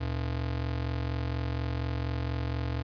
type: ring-modulated tone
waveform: square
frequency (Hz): 95.3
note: G2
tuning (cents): -48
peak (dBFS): -27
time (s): 0-2.83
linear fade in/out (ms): 20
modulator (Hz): 22.1
effects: resampled to 11025 Hz